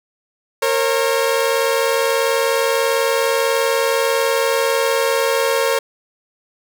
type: tone pair together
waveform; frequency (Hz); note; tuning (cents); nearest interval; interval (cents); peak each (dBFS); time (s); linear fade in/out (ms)
sawtooth; 462.1 / 542.2; A#4 / C#5; -15 / -38; minor third; 277; -14; 0.62-5.79; 5
effects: none